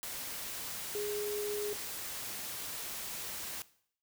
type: tone in noise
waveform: sine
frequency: 415.3 Hz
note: G#4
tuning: in tune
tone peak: -34 dBFS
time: 0.95-1.73 s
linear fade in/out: 0 ms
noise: white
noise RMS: -41 dBFS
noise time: 0.03-3.62 s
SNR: +4 dB
effects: noise-tail reverb RT60 0.6 s tail -18 dB re dry

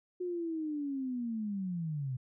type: linear sweep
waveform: sine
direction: down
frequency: 364.5 to 123.47 Hz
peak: -33 dBFS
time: 0.2-2.17 s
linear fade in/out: 10 ms
effects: none

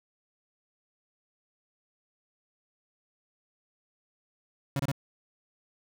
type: tone bursts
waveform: 35% pulse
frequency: 138.59 Hz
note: C#3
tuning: in tune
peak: -25 dBFS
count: 3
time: 4.76-4.917 s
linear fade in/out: 2 ms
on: 35 ms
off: 26 ms
effects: none

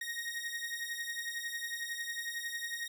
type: beating tone pair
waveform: sawtooth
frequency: 1864.7 / 1875.7 Hz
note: A#6 / A#6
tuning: 0 / +10 cents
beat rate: 11 Hz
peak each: -37 / -36 dBFS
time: 0.01-2.88 s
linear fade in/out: 5 ms
effects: none

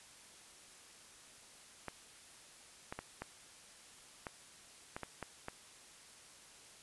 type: clicks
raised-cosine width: 0.5 ms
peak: -26 dBFS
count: 9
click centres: 1.883 / 2.925 / 2.99 / 3.22 / 4.268 / 4.965 / 5.033 / 5.227 / 5.484 s
effects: white hiss -58 dBFS RMS until 6.82 s + resampled to 24000 Hz

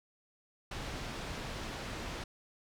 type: low-pass noise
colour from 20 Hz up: pink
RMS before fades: -41 dBFS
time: 0.71-2.24 s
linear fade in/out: 5 ms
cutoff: 5100 Hz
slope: 12 dB/octave
effects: none

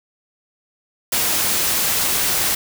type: noise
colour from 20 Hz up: white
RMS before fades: -19 dBFS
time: 1.12-2.55 s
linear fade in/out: 5 ms
effects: none

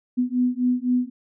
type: beating tone pair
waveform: sine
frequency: 246.9 / 250.8 Hz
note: B3 / B3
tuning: 0 / +27 cents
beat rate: 3.9 Hz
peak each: -22 dBFS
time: 0.17-1.1 s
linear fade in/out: 20 ms
effects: none

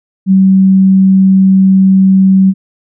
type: tone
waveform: sine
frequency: 191 Hz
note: G3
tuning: 45 cents flat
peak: -3 dBFS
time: 0.26-2.54 s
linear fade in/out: 50 ms
effects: none

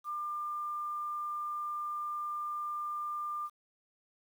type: tone with quantisation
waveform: sine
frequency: 1197 Hz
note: D6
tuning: 33 cents sharp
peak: -34 dBFS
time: 0.04-3.5 s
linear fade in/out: 50 ms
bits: 10
effects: none

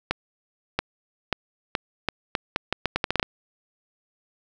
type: accelerating click train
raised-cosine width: 0.3 ms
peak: -6 dBFS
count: 15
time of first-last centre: 0.11-3.229 s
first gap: 680 ms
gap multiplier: 0.79
effects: none

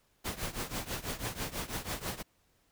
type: noise with tremolo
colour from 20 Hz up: pink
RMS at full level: -34 dBFS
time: 0.24-2.23 s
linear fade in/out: 20 ms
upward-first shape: triangle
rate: 6.1 Hz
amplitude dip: 90%
effects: pink hiss -71 dBFS RMS until 2.71 s

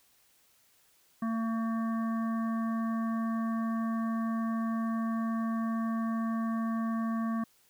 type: harmonic tone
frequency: 226.1 Hz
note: A3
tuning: 47 cents sharp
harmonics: 1 / 3 / 5 / 7 / 8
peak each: -29 / -43 / -39 / -51 / -51 dBFS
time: 1.22-7.44 s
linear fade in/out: 5 ms
effects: white hiss -66 dBFS RMS until 7.69 s

